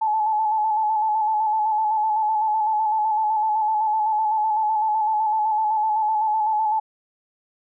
sine tone with vibrato, 863 Hz, A5, 34 cents flat, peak -18 dBFS, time 0.01-6.8 s, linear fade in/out 10 ms, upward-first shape square, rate 7.9 Hz, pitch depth 33 cents each way, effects none

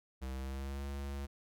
square tone with pitch glide, 65.41 to 69.7 Hz, C2 to C#2, 0 to +10 cents, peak -39 dBFS, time 0.21-1.27 s, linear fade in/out 20 ms, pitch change +110 cents, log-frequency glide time 0.31-0.85 s, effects none

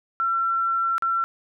sine tone with dropouts, 1353 Hz, E6, 45 cents sharp, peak -20 dBFS, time 0.2-1.24 s, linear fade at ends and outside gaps 0 ms, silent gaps 0.981-1.023 s, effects none

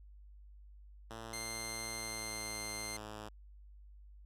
5% pulse tone with pitch glide, 112.9 to 106.56 Hz, A2 to G#2, +45 to +45 cents, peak -34 dBFS, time 1.1-3.29 s, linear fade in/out 10 ms, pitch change -100 cents, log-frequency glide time 1.91-2.58 s
10% pulse tone, 2093 Hz, C7, in tune, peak -31 dBFS, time 1.33-2.97 s, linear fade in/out 5 ms
effects added 50 Hz sine -53 dBFS peak until 4.25 s + low-pass 11000 Hz 12 dB/octave

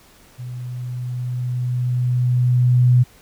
sine tone with level ramp, 124.2 Hz, B2, 10 cents sharp, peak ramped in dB -28 to -9 dBFS, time 0.38-3.04 s, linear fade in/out 20 ms, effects pink hiss -50 dBFS RMS until 3.21 s

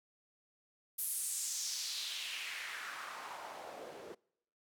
white noise with band-pass filter sweep, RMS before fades -42 dBFS, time 0.98-4.15 s, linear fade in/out 10 ms, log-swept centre 12000 to 380 Hz, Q 2.4, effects noise-tail reverb RT60 0.8 s tail -26 dB re dry

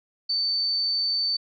sine tone, 4546 Hz, C#8, 43 cents sharp, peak -22 dBFS, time 0.29-1.37 s, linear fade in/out 10 ms, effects none

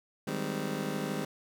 25% pulse chord, Ab major seventh, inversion second, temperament just, 155.74 / 194.67 / 207.7 / 259.6 Hz, Eb3 / G3 / Ab3 / C4, +2 / -12 / 0 / -13 cents, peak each -34 dBFS, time 0.27-1.25 s, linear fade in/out 5 ms, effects none

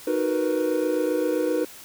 triangle chord, B major seventh, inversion first, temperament equal, 311.1 / 370 / 466.2 / 493.9 Hz, D#4 / F#4 / A#4 / B4, 0 / 0 / 0 / 0 cents, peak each -24 / -27 / -27 / -23 dBFS, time 0.07-1.65 s, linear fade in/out 5 ms, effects white hiss -44 dBFS RMS until 1.84 s

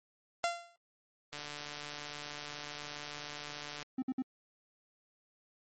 sawtooth tone with exponential decay, 688 Hz, F5, 26 cents flat, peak -23 dBFS, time 0.44-0.76 s, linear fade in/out 0 ms, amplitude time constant 69 ms
click train, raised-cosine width 0.2 ms, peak -25 dBFS, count 368, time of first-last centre 1.33-3.827 s, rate 147 Hz
triangle tone bursts, 260 Hz, C4, 11 cents flat, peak -29 dBFS, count 3, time 3.98-4.223 s, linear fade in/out 5 ms, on 43 ms, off 57 ms
effects MP3 32 kbps

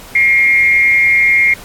sine tone with frequency modulation, 2139 Hz, C7, 38 cents sharp, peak -7 dBFS, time 0.15-1.54 s, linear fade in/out 5 ms, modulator 211 Hz, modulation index 0.44, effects pink hiss -35 dBFS RMS until 1.64 s + AAC 64 kbps

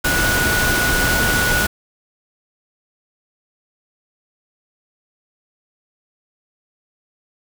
sine tone in noise, 1464 Hz, F#6, 19 cents flat, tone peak -18 dBFS, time 0.04-1.67 s, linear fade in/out 10 ms, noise pink, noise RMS -19 dBFS, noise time 0.04-1.67 s, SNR -2 dB, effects none

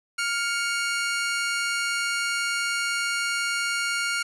sawtooth tone pair together, 1403 / 2229 Hz, F6 / C#7, +8 / +9 cents, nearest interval minor sixth, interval 801 cents, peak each -22 / -26 dBFS, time 0.18-4.23 s, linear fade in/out 10 ms, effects resampled to 24000 Hz + 9-bit

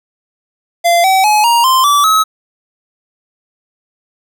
square tone with pitch steps, 688 / 763.4 / 847 / 939.8 / 1042.8 / 1157.1 / 1283.9 Hz, F5 / G5 / G#5 / A#5 / C6 / D6 / E6, -26 / -46 / +34 / +14 / -6 / -26 / -46 cents, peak -8 dBFS, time 0.84-2.24 s, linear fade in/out 20 ms, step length 200 ms, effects none

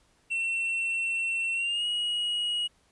triangle tone with pitch glide, 2704 to 2898 Hz, E7 to F#7, +43 to -37 cents, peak -25 dBFS, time 0.3-2.68 s, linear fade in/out 20 ms, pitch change +120 cents, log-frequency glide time 1.54-1.86 s, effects pink hiss -66 dBFS RMS until 2.91 s + resampled to 24000 Hz

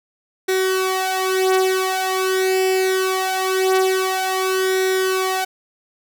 sawtooth tone with flanger, 376.8 Hz, F#4, 32 cents sharp, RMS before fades -19 dBFS, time 0.48-5.45 s, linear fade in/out 10 ms, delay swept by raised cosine 0.52 to 4.92 ms, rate 0.23 Hz, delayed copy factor +0.75, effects none

